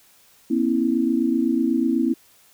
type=tone cluster; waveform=sine; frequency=239.3 / 267.2 / 326.6 Hz; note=A#3 / C4 / E4; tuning=+46 / +36 / -16 cents; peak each=-22 dBFS; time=0.5-2.14 s; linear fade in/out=10 ms; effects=white hiss -55 dBFS RMS until 2.53 s